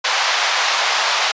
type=band-pass noise; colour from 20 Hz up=pink; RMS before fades=-18 dBFS; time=0.04-1.32 s; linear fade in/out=10 ms; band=740 to 5900 Hz; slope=24 dB/octave; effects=resampled to 16000 Hz